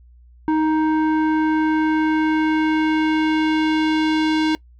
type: tone with low-pass filter sweep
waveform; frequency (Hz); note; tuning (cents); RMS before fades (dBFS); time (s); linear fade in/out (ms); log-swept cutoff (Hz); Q
square; 312.6; D#4; +8; -18; 0.48-4.55; 0; 1100 to 4000; 1.3
effects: noise-tail reverb RT60 0.1 s tail -23 dB re dry + added 60 Hz sine -45 dBFS peak until 4.79 s